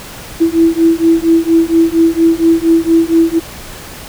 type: beating tone pair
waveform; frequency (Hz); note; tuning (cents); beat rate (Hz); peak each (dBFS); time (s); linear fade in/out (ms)
sine; 327.8 / 332.1; E4 / E4; -10 / +13; 4.3; -10; 0.4-3.4; 20
effects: pink hiss -30 dBFS RMS until 4.08 s